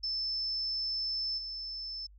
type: tone with level steps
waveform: sine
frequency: 5274 Hz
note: E8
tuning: in tune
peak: -31 / -37 dBFS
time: 0.03-2.07 s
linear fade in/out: 10 ms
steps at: 1.37 s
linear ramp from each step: 20 ms
effects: added 50 Hz sine -53 dBFS peak until 2.18 s